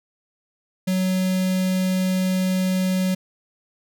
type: tone with notch filter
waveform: square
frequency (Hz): 186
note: F#3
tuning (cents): +9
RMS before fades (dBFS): -21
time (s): 0.87-3.15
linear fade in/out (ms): 10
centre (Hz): 1100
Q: 0.88
effects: none